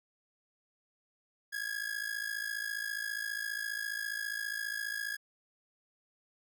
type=ring-modulated tone; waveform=45% pulse; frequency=1661.2 Hz; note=G#6; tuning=in tune; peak=-32 dBFS; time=1.52-5.17 s; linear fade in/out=20 ms; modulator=27.4 Hz; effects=none